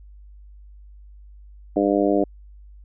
harmonic tone, 100.7 Hz, G2, 47 cents sharp, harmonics 2 / 3 / 4 / 5 / 6 / 7, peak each -27 / -20 / -23 / -25 / -24 / -27 dBFS, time 1.76-2.24 s, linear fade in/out 5 ms, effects added 50 Hz sine -42 dBFS peak until 2.84 s

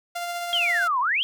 sawtooth tone with tremolo, 696 Hz, F5, 6 cents flat, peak -23 dBFS, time 0.15-0.88 s, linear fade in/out 10 ms, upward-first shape triangle, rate 15 Hz, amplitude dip 30%
sine exponential two-way sweep, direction down then up, 3322 to 950 to 3322 Hz, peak -20 dBFS, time 0.53-1.23 s, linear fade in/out 0 ms, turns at 1 s
effects none

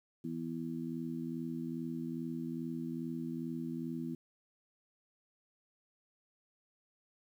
harmonic tone, 82.41 Hz, E2, in tune, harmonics 2 / 3 / 4, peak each -42 / -39 / -43 dBFS, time 0.24-4.15 s, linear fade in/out 5 ms, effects 11-bit

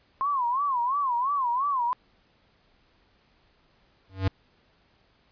sine tone with vibrato, 1046.5 Hz, C6, in tune, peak -23 dBFS, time 0.21-1.93 s, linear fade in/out 0 ms, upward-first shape sine, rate 2.9 Hz, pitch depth 180 cents each way
square tone with exponential growth, 95.4 Hz, G2, 47 cents flat, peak -19 dBFS, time 4.09-4.28 s, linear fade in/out 5 ms, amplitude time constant 41 ms
effects pink hiss -64 dBFS RMS until 5.31 s + resampled to 11025 Hz

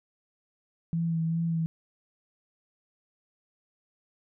sine tone with vibrato, 164.9 Hz, E3, 1 cent sharp, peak -25 dBFS, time 0.93-1.66 s, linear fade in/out 0 ms, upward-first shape sine, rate 2.5 Hz, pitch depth 24 cents each way, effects none

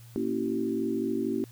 sine chord, A# diminished seventh, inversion none, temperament equal with one note detuned, 233.1 / 277.2 / 329.6 / 382.8 Hz, A#3 / C#4 / E4 / G4, 0 / 0 / 0 / -41 cents, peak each -32 dBFS, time 0.16-1.44 s, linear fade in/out 0 ms, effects added 117 Hz sine -47 dBFS peak until 1.51 s + white hiss -57 dBFS RMS until 1.51 s

